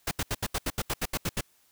pink noise bursts, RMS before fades -29 dBFS, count 12, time 0.07-1.41 s, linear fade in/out 5 ms, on 42 ms, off 76 ms, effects white hiss -65 dBFS RMS until 1.71 s

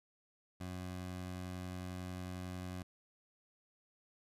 20% pulse tone, 91.1 Hz, F#2, 26 cents flat, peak -37 dBFS, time 0.6-2.83 s, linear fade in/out 10 ms, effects resampled to 32000 Hz

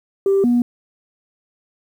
sine tone pair in turn, 392 / 241.8 Hz, G4 / B3, 0 / -36 cents, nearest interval minor sixth, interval 836 cents, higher first, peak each -11 dBFS, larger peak neither, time 0.26-0.44 / 0.44-0.62 s, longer neither, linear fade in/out 2 ms, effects tanh soft clip ceiling -9 dBFS + 8-bit

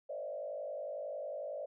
sine tone with frequency modulation, 587.3 Hz, D5, in tune, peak -38 dBFS, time 0.09-1.66 s, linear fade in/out 10 ms, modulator 51 Hz, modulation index 1.3, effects none

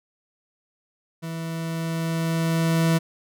40% pulse tone with level ramp, 164 Hz, E3, 9 cents flat, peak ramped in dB -29 to -16 dBFS, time 1.22-2.99 s, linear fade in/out 20 ms, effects none

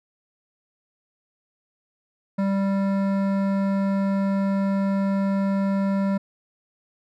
sine tone with hard clipping, 196 Hz, G3, in tune, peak -22 dBFS, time 2.38-6.18 s, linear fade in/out 10 ms, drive 14 dB, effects none

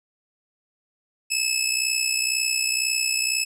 15% pulse tone with amplitude modulation, 2600 Hz, E7, 24 cents flat, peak -11 dBFS, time 1.3-3.45 s, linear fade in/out 20 ms, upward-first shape sine, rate 62 Hz, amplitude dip 65%, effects low-pass 12000 Hz 12 dB/octave

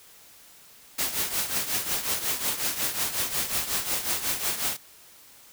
white noise with tremolo, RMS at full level -25 dBFS, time 0.98-4.77 s, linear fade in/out 10 ms, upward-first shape triangle, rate 5.5 Hz, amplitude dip 75%, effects white hiss -52 dBFS RMS until 5.52 s

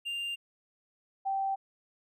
triangle / sine tone pair in turn, 2794 / 778.8 Hz, F7 / G5, 0 / -12 cents, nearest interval octave + minor seventh, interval 2212 cents, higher first, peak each -31 / -28 dBFS, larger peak second, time 0.05-0.36 / 1.25-1.56 s, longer neither, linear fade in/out 20 ms, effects none

